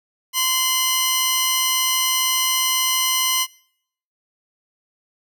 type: tone pair together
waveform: 10% pulse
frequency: 1035 / 2927 Hz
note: C6 / F#7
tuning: -19 / -19 cents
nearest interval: octave + tritone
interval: 1800 cents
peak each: -12 dBFS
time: 0.33-3.47 s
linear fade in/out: 50 ms
effects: noise-tail reverb RT60 0.7 s tail -26 dB re dry